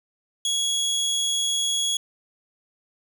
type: tone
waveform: 25% pulse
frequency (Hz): 3338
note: G#7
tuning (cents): +8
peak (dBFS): -18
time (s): 0.45-1.97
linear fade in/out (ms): 2
effects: none